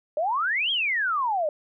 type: exponential two-way sweep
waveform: sine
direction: up then down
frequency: 578 to 3322 to 578 Hz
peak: -22 dBFS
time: 0.17-1.49 s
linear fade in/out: 2 ms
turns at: 0.71 s
effects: none